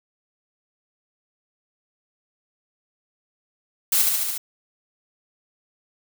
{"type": "noise with echo", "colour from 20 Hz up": "blue", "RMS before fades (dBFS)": -19, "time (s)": [3.92, 4.02], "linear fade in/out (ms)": 5, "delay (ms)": 72, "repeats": 5, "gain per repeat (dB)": -2, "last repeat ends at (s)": 4.38, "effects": []}